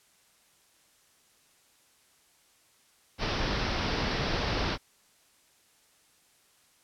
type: low-pass noise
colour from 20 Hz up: pink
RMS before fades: -30 dBFS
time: 3.18-4.78 s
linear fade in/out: 50 ms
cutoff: 5600 Hz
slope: 96 dB/octave
effects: white hiss -64 dBFS RMS until 6.83 s + low-pass 11000 Hz 12 dB/octave